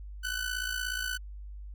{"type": "tone with amplitude modulation", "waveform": "sawtooth", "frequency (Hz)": 1499, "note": "F#6", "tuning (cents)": 22, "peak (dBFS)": -25, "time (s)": [0.23, 1.18], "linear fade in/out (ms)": 20, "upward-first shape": "sine", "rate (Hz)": 56.8, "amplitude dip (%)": 70, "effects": ["added 50 Hz sine -40 dBFS peak until 1.74 s"]}